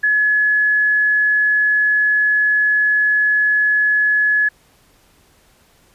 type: tone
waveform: sine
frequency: 1700 Hz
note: G#6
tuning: 40 cents sharp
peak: -12 dBFS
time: 0.03-4.49 s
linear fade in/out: 10 ms
effects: pink hiss -54 dBFS RMS until 5.94 s + resampled to 32000 Hz